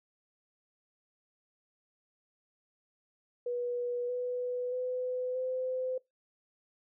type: tone with pitch steps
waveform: sine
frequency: 486.5 / 495 / 503.7 / 512.5 Hz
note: B4 / B4 / B4 / C5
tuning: -26 / +4 / +34 / -36 cents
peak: -31 dBFS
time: 3.46-5.98 s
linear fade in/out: 5 ms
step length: 630 ms
effects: noise-tail reverb RT60 0.2 s tail -23 dB re dry